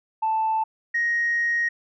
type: tone pair in turn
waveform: sine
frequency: 881 / 1876 Hz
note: A5 / A#6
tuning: +2 / +11 cents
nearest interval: octave + minor second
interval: 1309 cents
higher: second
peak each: -19 dBFS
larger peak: neither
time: 0.22-0.64 / 0.94-1.69 s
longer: second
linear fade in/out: 10 ms
effects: tanh soft clip ceiling -16 dBFS

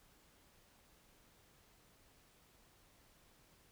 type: silence
effects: pink hiss -68 dBFS RMS until 3.71 s

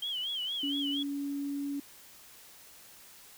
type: tone with vibrato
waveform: sine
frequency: 3142 Hz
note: G7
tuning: 3 cents sharp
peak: -32 dBFS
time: 0.02-1.03 s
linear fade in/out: 5 ms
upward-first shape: sine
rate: 4.3 Hz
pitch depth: 120 cents each way
type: tone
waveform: sine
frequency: 282.7 Hz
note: C#4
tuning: 34 cents sharp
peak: -32 dBFS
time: 0.63-1.8 s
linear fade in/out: 5 ms
effects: white hiss -54 dBFS RMS until 3.37 s

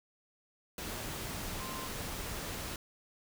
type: tone in noise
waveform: sine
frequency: 1046.5 Hz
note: C6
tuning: in tune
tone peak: -44 dBFS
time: 1.6-1.87 s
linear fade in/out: 2 ms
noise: pink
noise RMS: -40 dBFS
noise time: 0.78-2.76 s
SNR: -7 dB
effects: none

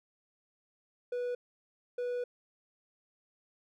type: tone bursts at uneven times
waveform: triangle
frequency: 490 Hz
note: B4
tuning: 14 cents flat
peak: -30 dBFS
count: 2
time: 1.12-1.35 / 1.98-2.24 s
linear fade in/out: 5 ms
effects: none

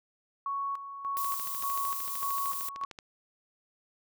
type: tone with tremolo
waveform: sine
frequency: 1111 Hz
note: C#6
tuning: 4 cents sharp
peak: -30 dBFS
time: 0.46-2.85 s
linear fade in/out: 2 ms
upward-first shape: square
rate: 1.7 Hz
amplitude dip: 65%
type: noise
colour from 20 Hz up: violet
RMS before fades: -36 dBFS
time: 1.17-2.69 s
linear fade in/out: 0 ms
type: click train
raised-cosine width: 0.2 ms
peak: -26 dBFS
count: 25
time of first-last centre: 1.17-2.988 s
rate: 13.2 Hz
effects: none

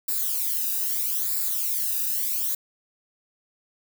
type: noise with flanger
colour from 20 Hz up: violet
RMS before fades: -26 dBFS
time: 0.08-2.55 s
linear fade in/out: 5 ms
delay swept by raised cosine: 0.32 to 0.93 ms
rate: 0.78 Hz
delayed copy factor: -0.85
effects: none

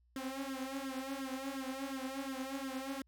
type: tone with flanger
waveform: sawtooth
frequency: 267.7 Hz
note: C4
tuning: 40 cents sharp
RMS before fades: -41 dBFS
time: 0.16-3.02 s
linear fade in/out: 2 ms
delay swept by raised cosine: 0.58 to 5.38 ms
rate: 2.8 Hz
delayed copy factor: +0.95
effects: added 60 Hz sine -67 dBFS peak until 3.07 s

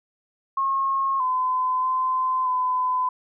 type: tone with pitch steps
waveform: sine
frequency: 1083 / 1019 / 1029 / 1011 Hz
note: C#6 / C6 / C6 / B5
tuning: -41 / -46 / -29 / +40 cents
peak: -20 dBFS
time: 0.57-3.09 s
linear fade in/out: 5 ms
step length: 630 ms
effects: none

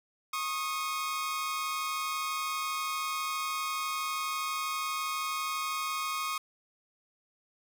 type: tone pair together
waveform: sawtooth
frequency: 1092 / 1244.3 Hz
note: C#6 / D#6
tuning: -26 / 0 cents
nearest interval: major second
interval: 226 cents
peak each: -31 / -30 dBFS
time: 0.33-6.38 s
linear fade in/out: 5 ms
effects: none

